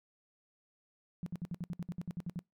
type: tone bursts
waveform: sine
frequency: 173.5 Hz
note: F3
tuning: 11 cents flat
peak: -35 dBFS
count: 13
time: 1.23-2.391 s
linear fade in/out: 0 ms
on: 33 ms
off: 61 ms
effects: noise-tail reverb RT60 0.2 s tail -25 dB re dry